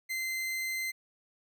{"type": "tone", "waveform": "40% pulse", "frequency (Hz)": 2071, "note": "C7", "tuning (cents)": -18, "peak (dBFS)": -31, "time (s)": [0.09, 0.92], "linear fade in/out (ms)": 20, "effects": []}